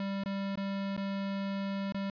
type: tone with dropouts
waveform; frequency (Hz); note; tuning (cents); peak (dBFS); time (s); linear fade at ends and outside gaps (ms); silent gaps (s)
square; 196.6; G3; +5; -33; 0-2.1; 2; 0.237-0.259 / 0.556-0.574 / 0.966-0.976 / 1.923-1.945
effects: resampled to 11025 Hz